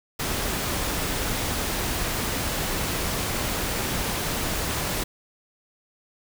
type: noise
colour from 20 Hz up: pink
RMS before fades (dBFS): -27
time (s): 0.19-5.04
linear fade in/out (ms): 10
effects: none